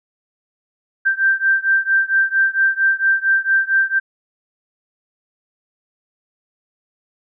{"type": "beating tone pair", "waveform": "sine", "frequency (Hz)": [1568, 1572.4], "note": ["G6", "G6"], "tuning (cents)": [0, 5], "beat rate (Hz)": 4.4, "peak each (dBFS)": [-16, -17], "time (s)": [1.05, 4], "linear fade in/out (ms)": 20, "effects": []}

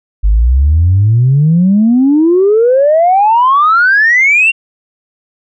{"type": "exponential sweep", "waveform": "sine", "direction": "up", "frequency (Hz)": [48.32, 2794], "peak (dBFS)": -4, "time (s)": [0.23, 4.52], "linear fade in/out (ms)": 20, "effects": ["tanh soft clip ceiling -1 dBFS"]}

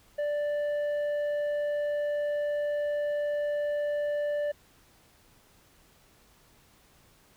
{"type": "tone with tanh clipping", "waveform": "sine", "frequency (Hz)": 587.3, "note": "D5", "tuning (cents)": 0, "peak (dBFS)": -28, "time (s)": [0.18, 4.52], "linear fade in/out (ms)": 10, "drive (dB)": 6, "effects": ["pink hiss -61 dBFS RMS until 7.36 s"]}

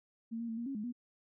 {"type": "tone with pitch steps", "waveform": "sine", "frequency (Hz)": [227.7, 233.1, 225.3, 235.4, 273.4, 210.6, 242.9], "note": ["A#3", "A#3", "A3", "A#3", "C#4", "G#3", "B3"], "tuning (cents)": [-40, 0, 41, 17, -24, 24, -29], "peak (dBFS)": -36, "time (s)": [0.31, 0.926], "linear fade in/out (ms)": 20, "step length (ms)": 88, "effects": []}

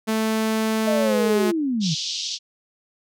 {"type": "tone with pitch glide", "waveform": "sawtooth", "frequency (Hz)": [220, 211.3], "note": ["A3", "G#3"], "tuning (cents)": [0, 30], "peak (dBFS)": -16, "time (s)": [0.07, 1.52], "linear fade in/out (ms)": 20, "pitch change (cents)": -70, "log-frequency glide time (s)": [1.04, 1.15]}
{"type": "linear sweep", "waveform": "sine", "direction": "down", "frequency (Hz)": [641, 144.6], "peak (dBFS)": -20, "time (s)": [0.86, 1.95], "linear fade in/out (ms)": 20}
{"type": "band-pass noise", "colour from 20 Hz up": "white", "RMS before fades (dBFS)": -28, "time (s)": [1.8, 2.39], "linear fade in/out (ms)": 50, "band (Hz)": [3000, 6000], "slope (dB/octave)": 48}
{"effects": []}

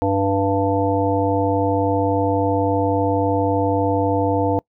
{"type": "harmonic tone", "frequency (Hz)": 98.2, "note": "G2", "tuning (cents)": 4, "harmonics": [1, 3, 5, 7, 9], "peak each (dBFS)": [-23, -21, -21, -24, -24], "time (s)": [0.02, 4.59], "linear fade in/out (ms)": 0, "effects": ["noise-tail reverb RT60 0.1 s tail -25 dB re dry"]}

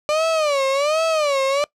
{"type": "tone with vibrato", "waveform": "35% pulse", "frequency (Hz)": 591, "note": "D5", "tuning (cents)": 11, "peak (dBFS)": -15, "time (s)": [0.09, 1.64], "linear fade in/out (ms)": 0, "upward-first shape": "sine", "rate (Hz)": 1.3, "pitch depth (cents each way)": 170, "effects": ["noise-tail reverb RT60 0.1 s tail -22 dB re dry", "low-pass 7000 Hz 12 dB/octave"]}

